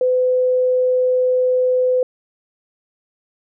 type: tone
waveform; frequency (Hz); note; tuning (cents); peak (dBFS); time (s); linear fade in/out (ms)
sine; 506; B4; +42; -13; 0.01-2.03; 2
effects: none